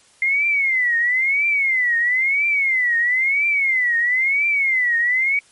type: tone with vibrato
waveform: sine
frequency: 2091 Hz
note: C7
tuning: 2 cents flat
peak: -15 dBFS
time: 0.22-5.39 s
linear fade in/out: 2 ms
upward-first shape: triangle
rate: 1 Hz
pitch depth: 220 cents each way
effects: white hiss -53 dBFS RMS until 5.51 s + MP3 48 kbps